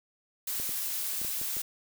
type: noise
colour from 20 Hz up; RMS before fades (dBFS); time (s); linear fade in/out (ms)
blue; -33; 0.47-1.62; 5
type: clicks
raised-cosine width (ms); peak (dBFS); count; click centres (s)
2; -31; 6; 0.599 / 0.693 / 1.216 / 1.248 / 1.415 / 1.568
effects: none